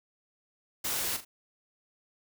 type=noise with echo; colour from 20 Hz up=white; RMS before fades=-32 dBFS; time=0.84-1.17 s; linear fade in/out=10 ms; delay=40 ms; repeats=2; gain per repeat=-10 dB; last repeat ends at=1.25 s; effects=none